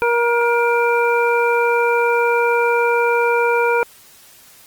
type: harmonic tone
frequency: 473.4 Hz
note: A#4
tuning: 27 cents sharp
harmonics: 1 / 2 / 3 / 5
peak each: -16 / -19 / -21 / -23 dBFS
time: 0.02-3.83 s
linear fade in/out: 0 ms
effects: white hiss -46 dBFS RMS until 4.66 s + Opus 24 kbps